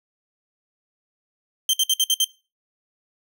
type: tone bursts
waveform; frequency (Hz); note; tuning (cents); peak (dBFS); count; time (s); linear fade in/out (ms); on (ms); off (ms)
sawtooth; 3136; G7; 0; -13; 6; 1.69-2.244; 2; 44; 58
effects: noise-tail reverb RT60 0.3 s tail -20 dB re dry